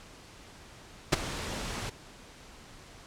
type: noise with ADSR envelope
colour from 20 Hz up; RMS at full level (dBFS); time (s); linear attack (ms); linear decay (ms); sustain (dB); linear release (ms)
pink; -20; 1.12-1.9; 12; 17; -16; 9
effects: pink hiss -51 dBFS RMS until 3.06 s + low-pass 8000 Hz 12 dB/octave